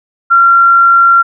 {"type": "tone", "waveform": "sine", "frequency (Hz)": 1373, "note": "F6", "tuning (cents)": -30, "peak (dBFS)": -3, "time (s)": [0.3, 1.23], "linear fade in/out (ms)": 20, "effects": []}